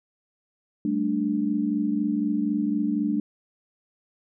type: chord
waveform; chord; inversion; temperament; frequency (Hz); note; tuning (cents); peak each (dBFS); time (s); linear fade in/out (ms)
sine; G suspended second; none; equal; 196 / 220 / 293.7; G3 / A3 / D4; 0 / 0 / 0; -29 / -26 / -25; 0.85-3.2; 2
effects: none